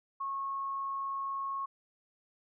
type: tone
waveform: sine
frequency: 1094 Hz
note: C#6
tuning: 23 cents flat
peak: -33 dBFS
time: 0.2-1.66 s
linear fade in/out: 10 ms
effects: none